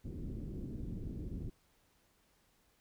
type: low-pass noise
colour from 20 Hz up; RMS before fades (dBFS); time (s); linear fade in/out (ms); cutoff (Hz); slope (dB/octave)
pink; -42; 0.04-1.5; 10; 330; 24
effects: pink hiss -72 dBFS RMS until 2.8 s